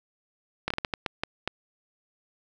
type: slowing click train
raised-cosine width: 0.3 ms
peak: -11 dBFS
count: 9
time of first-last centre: 0.68-1.476 s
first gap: 24 ms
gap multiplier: 1.39
effects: none